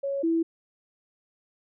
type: tone pair in turn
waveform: sine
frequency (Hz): 554.4 / 329.6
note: C#5 / E4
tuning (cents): 0 / 0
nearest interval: major sixth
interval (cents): 900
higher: first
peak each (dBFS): -26 / -21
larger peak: second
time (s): 0.03-0.23 / 0.23-0.43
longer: neither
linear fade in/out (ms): 10
effects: none